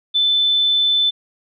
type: tone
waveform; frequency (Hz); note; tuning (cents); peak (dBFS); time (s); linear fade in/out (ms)
sine; 3520; A7; 0; -13; 0.14-1.11; 20
effects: none